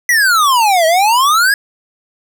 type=exponential two-way sweep; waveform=square; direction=down then up; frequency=2000 to 630 to 1697 Hz; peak=-9 dBFS; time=0.09-1.54 s; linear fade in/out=2 ms; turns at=0.86 s; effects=none